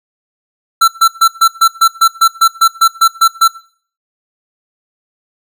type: tone bursts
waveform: square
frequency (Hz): 1342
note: E6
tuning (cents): +31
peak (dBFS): -5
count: 14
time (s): 0.81-3.48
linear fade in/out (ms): 10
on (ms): 70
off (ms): 130
effects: noise-tail reverb RT60 0.5 s tail -20 dB re dry